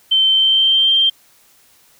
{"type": "tone with pitch glide", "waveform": "sine", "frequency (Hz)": [3100, 3160], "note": ["G7", "G7"], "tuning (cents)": [-20, 13], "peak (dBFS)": -10, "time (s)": [0.11, 1.1], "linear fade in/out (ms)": 10, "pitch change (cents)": 33, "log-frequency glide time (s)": [0.3, 0.92], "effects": ["white hiss -52 dBFS RMS until 1.99 s"]}